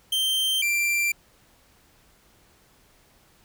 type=tone pair in turn; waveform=45% pulse; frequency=3136 / 2361 Hz; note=G7 / D7; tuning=0 / +9 cents; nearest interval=perfect fourth; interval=491 cents; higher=first; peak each=-21 dBFS; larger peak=neither; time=0.12-0.62 / 0.62-1.12 s; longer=neither; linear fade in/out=5 ms; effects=pink hiss -59 dBFS RMS until 3.44 s